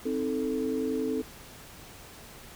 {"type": "chord", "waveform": "sine", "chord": "A diminished", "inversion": "first", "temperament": "equal with one note detuned", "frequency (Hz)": [261.6, 312.2, 440], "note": ["C4", "Eb4", "A4"], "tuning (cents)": [0, 6, 0], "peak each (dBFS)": [-30, -33, -30], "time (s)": [0.05, 1.22], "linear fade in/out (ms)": 10, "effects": ["tanh soft clip ceiling -18 dBFS", "pink hiss -48 dBFS RMS until 2.55 s"]}